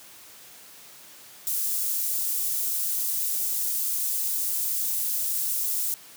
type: high-pass noise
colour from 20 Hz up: white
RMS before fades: -27 dBFS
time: 1.47-5.94 s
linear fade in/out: 0 ms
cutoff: 8400 Hz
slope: 12 dB/octave
effects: white hiss -48 dBFS RMS until 6.16 s + high-pass 100 Hz 12 dB/octave